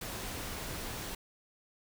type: noise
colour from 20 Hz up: pink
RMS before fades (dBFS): -40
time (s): 0.01-1.15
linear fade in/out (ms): 5
effects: none